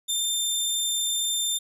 20% pulse tone, 3589 Hz, A7, 34 cents sharp, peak -18 dBFS, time 0.08-1.59 s, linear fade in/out 20 ms, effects none

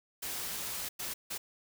white noise bursts at uneven times, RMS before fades -38 dBFS, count 3, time 0.22-0.89 / 0.99-1.14 / 1.3-1.38 s, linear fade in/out 10 ms, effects none

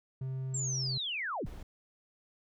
triangle tone, 131.6 Hz, C3, 10 cents sharp, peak -32 dBFS, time 0.21-0.98 s, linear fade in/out 5 ms
sine linear sweep, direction down, 7600 to 60 Hz, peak -33 dBFS, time 0.54-1.46 s, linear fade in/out 5 ms
brown noise, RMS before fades -43 dBFS, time 1.46-1.63 s, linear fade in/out 5 ms
effects none

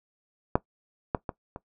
clicks, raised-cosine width 1 ms, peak -6 / -10 / -17 / -23 dBFS, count 4, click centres 0.555 / 1.148 / 1.292 / 1.561 s, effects noise-tail reverb RT60 0.1 s tail -18 dB re dry

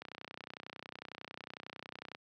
click train, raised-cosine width 0.3 ms, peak -28 dBFS, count 67, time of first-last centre 0.02-2.149 s, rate 31 Hz, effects high-pass 150 Hz 12 dB/octave

